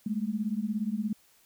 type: beating tone pair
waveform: sine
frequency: 204.3 / 221.3 Hz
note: G#3 / A3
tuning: -28 / +10 cents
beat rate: 17 Hz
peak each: -31 / -31 dBFS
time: 0.06-1.13 s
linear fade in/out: 5 ms
effects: white hiss -63 dBFS RMS until 1.45 s